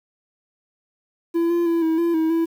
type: tone with pitch steps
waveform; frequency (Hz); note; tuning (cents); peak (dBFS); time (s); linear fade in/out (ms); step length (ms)
triangle; 336.6 / 343.4 / 335.2 / 322.5 / 339.1 / 320.3 / 330.2; E4 / F4 / E4 / E4 / E4 / E4 / E4; +36 / -29 / +29 / -38 / +49 / -50 / +3; -15; 1.34-2.46; 20; 160
effects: 8-bit

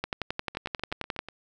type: two click trains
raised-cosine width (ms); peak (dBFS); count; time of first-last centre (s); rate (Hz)
0.3; -23 / -13; 7 / 14; 0.55-1.286 / 0.04-1.19; 8.15 / 11.3
effects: none

